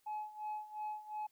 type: tone with tremolo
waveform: sine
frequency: 850 Hz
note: G#5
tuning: 40 cents sharp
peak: -35 dBFS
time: 0.06-1.27 s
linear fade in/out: 10 ms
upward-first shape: sine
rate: 2.8 Hz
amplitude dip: 85%
effects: tanh soft clip ceiling -36 dBFS + white hiss -75 dBFS RMS until 1.31 s